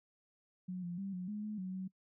sine tone with pitch steps, 182.7 / 174.4 / 195.9 / 181.4 / 209.4 / 212.5 / 185.9 / 187.9 Hz, F#3 / F3 / G3 / F#3 / G#3 / G#3 / F#3 / F#3, -22 / -2 / -1 / -34 / +15 / +40 / +8 / +27 cents, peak -38 dBFS, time 0.68-1.88 s, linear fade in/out 10 ms, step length 150 ms, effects noise-tail reverb RT60 0.1 s tail -23 dB re dry

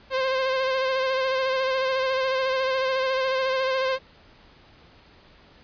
sawtooth tone with vibrato, 525 Hz, C5, 6 cents sharp, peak -18 dBFS, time 0.1-3.99 s, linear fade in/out 50 ms, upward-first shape sine, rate 14 Hz, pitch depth 29 cents each way, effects pink hiss -53 dBFS RMS until 5.63 s + resampled to 11025 Hz

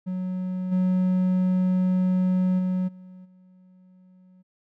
triangle tone with level steps, 184.2 Hz, F#3, 7 cents flat, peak -24 / -17 / -20 / -40 / -49 dBFS, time 0.06-4.43 s, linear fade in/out 20 ms, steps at 0.71 / 2.58 / 2.87 / 3.24 s, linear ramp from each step 20 ms, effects none

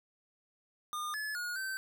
square tone with pitch steps, 1214 / 1716 / 1442 / 1546 Hz, D#6 / A6 / F#6 / G6, -43 / -44 / -45 / -24 cents, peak -36 dBFS, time 0.93-1.77 s, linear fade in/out 0 ms, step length 210 ms, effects none

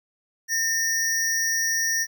square tone pair together, 1816 / 5765 Hz, A#6 / F#8, -46 / -46 cents, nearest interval octave + minor sixth, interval 2000 cents, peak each -25 dBFS, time 0.48-2.07 s, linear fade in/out 50 ms, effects 10-bit

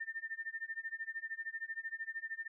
sine tone with tremolo, 1804 Hz, A6, 43 cents sharp, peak -36 dBFS, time 0-2.48 s, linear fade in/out 10 ms, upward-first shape sine, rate 13 Hz, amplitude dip 95%, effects none

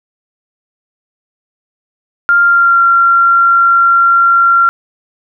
sine tone with pitch glide, 1396.9 to 1375.3 Hz, F6 to F6, 0 to -27 cents, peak -5 dBFS, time 2.29-4.69 s, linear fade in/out 0 ms, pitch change -27 cents, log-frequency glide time 2.41-2.81 s, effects none

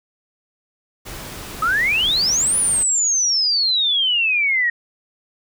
pink noise, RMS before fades -33 dBFS, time 1.05-2.84 s, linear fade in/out 20 ms
sine exponential two-way sweep, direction up then down, 1244.5 to 9956 to 1861 Hz, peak -15 dBFS, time 1.62-4.7 s, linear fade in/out 5 ms, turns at 2.57 s
effects none

